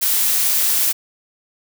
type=noise; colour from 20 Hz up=blue; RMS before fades=-17 dBFS; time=0.01-0.93 s; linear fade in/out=20 ms; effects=none